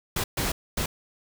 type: noise bursts at uneven times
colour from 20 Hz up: pink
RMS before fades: -27 dBFS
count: 3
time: 0.16-0.24 / 0.37-0.52 / 0.77-0.86 s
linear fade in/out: 5 ms
effects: none